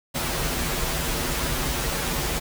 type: noise with comb filter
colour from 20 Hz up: pink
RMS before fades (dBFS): -26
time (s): 0.14-2.4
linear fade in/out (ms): 20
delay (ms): 9.8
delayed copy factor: -0.8
effects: none